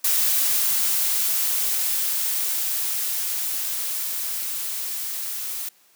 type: noise with level ramp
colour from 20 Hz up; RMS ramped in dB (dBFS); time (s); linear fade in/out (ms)
blue; -20 to -30; 0.04-5.69; 5
effects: white hiss -58 dBFS RMS until 5.95 s + high-pass 200 Hz 12 dB/octave